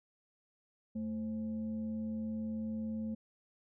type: tone with frequency modulation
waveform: sine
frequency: 220.5 Hz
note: A3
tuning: 4 cents sharp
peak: -35 dBFS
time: 0.95-3.15 s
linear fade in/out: 10 ms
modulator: 307 Hz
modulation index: 0.35
effects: none